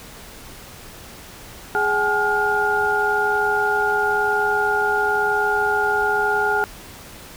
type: tone cluster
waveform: sine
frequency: 416.9 / 768 / 849 / 1420 Hz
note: G#4 / G5 / G#5 / F6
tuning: +7 / -36 / +38 / +28 cents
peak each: -23 / -25 / -23 / -20 dBFS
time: 1.75-6.64 s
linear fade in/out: 0 ms
effects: pink hiss -40 dBFS RMS until 7.36 s